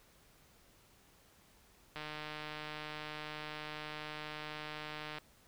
click train, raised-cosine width 0.3 ms, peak -27 dBFS, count 491, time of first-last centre 1.96-5.184 s, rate 152 Hz, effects pink hiss -65 dBFS RMS until 5.47 s

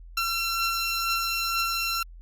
15% pulse beating tone pair, 1357 / 1359.1 Hz, E6 / F6, +50 / -48 cents, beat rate 2.1 Hz, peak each -19 / -27 dBFS, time 0.17-2.03 s, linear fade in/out 5 ms, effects added 42 Hz sine -42 dBFS peak until 2.21 s + Opus 48 kbps

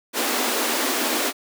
pink high-pass noise, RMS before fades -23 dBFS, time 0.13-1.33 s, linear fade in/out 50 ms, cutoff 230 Hz, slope 96 dB/octave, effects none

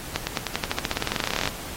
accelerating click train, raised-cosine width 0.2 ms, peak -6 dBFS, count 26, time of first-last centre 0.16-1.475 s, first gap 110 ms, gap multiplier 0.93, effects pink hiss -37 dBFS RMS until 1.76 s + AAC 48 kbps

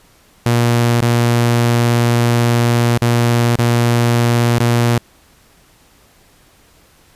sawtooth tone with dropouts, 118.8 Hz, A#2, 33 cents sharp, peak -7 dBFS, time 0.46-4.98 s, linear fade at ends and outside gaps 0 ms, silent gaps 1.007-1.022 / 2.977-3.019 / 3.557-3.588 / 4.585-4.604 s, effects pink hiss -50 dBFS RMS until 7.15 s + resampled to 32000 Hz

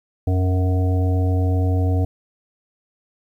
harmonic tone with a mistuned harmonic, 92.5 Hz, F#2, in tune, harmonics 1 / 3 / 5 / 7 / 8, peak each -16 / -26 / -30 / -33 / -34 dBFS, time 0.27-2.05 s, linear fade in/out 5 ms, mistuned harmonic 1, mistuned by -52 cents, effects 9-bit

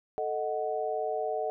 sine chord, D# diminished, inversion second, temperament equal, 440 / 622.3 / 740 Hz, A4 / D#5 / F#5, 0 / 0 / 0 cents, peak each -33 dBFS, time 0.18-1.5 s, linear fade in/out 0 ms, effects none

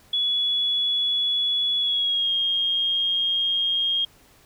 sine tone with pitch glide, 3392 to 3239 Hz, G#7 to G#7, +36 to -44 cents, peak -20 dBFS, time 0.13-4.05 s, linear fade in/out 5 ms, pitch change -80 cents, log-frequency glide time 1.79-2.32 s, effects pink hiss -55 dBFS RMS until 4.45 s

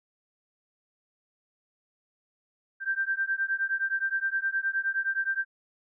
sine beating tone pair, 1569 / 1578.6 Hz, G6 / G6, +1 / +12 cents, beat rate 9.6 Hz, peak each -29 dBFS, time 2.8-5.45 s, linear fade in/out 50 ms, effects none

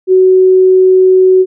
sine tone, 373.4 Hz, F#4, 16 cents sharp, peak -3 dBFS, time 0.07-1.46 s, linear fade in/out 50 ms, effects none

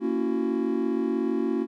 triangle chord, F# dominant seventh, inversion first, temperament just, 231.2 / 277.5 / 333 / 370 Hz, A#3 / C#4 / E4 / F#4, -14 / +2 / +18 / 0 cents, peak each -27 dBFS, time 0-1.67 s, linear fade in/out 50 ms, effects none

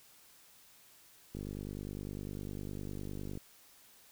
click train, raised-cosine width 3 ms, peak -29 dBFS, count 102, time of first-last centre 1.35-3.374 s, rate 49.9 Hz, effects white hiss -61 dBFS RMS until 4.11 s

